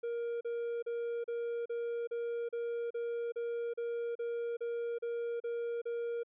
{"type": "tone bursts", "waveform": "triangle", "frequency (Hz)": 470, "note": "A#4", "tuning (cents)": 14, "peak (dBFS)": -32, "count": 15, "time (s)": [0.03, 6.234], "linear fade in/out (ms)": 10, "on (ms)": 380, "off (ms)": 36, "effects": ["resampled to 8000 Hz"]}